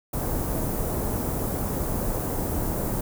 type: band-stop noise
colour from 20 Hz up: pink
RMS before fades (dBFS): -27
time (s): 0.13-3.01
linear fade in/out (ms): 5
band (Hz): 790 to 13000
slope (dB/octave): 12
effects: none